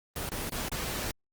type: noise with dropouts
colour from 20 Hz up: pink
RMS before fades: -34 dBFS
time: 0.16-1.11 s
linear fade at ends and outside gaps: 1 ms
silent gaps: 0.291-0.318 / 0.496-0.521 / 0.685-0.717 s
effects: Opus 24 kbps